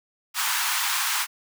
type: high-pass noise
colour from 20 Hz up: pink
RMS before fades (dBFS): -25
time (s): 0.34-1.27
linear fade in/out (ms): 50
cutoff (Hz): 890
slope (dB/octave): 48
effects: none